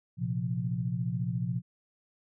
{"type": "chord", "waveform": "sine", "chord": "Bb suspended second", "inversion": "none", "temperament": "equal", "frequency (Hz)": [116.54, 130.81, 174.61], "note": ["Bb2", "C3", "F3"], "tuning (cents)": [0, 0, 0], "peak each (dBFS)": -33, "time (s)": [0.17, 1.62], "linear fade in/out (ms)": 50, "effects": []}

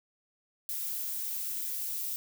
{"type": "noise with high-pass filter sweep", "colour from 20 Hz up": "violet", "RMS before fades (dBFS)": -35, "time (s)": [0.69, 2.16], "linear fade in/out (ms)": 0, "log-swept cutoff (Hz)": [330, 2700], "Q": 0.89, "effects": []}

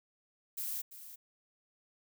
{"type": "noise with echo", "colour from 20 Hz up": "violet", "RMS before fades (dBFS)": -38, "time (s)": [0.57, 0.82], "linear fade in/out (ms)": 10, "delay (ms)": 340, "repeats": 1, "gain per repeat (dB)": -12, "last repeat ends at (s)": 1.16, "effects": []}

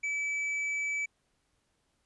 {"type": "tone with hard clipping", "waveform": "sine", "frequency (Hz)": 2300, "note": "D7", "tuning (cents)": -37, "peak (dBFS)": -31, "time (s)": [0.03, 1.06], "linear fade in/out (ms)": 10, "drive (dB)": 4, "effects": ["pink hiss -75 dBFS RMS until 2.05 s", "resampled to 24000 Hz"]}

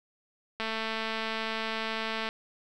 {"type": "click train", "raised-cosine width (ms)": 0.3, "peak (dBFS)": -17, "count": 376, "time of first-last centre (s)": [0.6, 2.289], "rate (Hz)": 222, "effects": []}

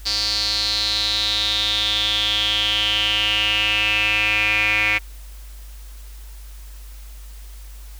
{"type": "tone with band-pass filter sweep", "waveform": "square", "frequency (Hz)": 105.5, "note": "G#2", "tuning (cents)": 28, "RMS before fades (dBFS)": -20, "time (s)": [0.05, 4.99], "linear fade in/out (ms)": 20, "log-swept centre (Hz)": [4600, 2300], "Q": 8.1, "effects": ["added 50 Hz sine -35 dBFS peak until 7.99 s", "white hiss -48 dBFS RMS until 7.99 s"]}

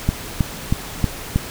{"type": "click train", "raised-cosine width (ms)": 5, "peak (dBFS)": -3, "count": 5, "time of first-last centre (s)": [0.09, 1.36], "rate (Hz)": 3.15, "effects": ["pink hiss -32 dBFS RMS until 1.5 s"]}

